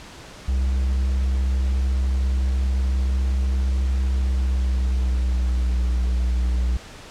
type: tone with pitch glide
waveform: triangle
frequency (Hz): 65.3 to 61.28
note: C2 to B1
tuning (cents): -3 to -13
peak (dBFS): -16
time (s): 0.48-6.77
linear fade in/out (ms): 5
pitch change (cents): -110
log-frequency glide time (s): 4.12-5.84
effects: pink hiss -41 dBFS RMS until 7.1 s + low-pass 7000 Hz 12 dB/octave